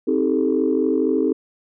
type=chord; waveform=sine; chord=A half-diminished seventh; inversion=first; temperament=just; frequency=264 / 316.8 / 396 / 440 Hz; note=C4 / Eb4 / G4 / A4; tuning=+16 / +31 / +18 / 0 cents; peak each=-21 / -21 / -22 / -22 dBFS; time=0.07-1.33 s; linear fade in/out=10 ms; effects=tanh soft clip ceiling -7 dBFS